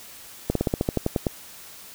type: slowing click train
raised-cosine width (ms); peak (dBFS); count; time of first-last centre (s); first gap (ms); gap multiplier
2; -8; 11; 0.5-1.268; 53; 1.08
effects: white hiss -44 dBFS RMS until 1.94 s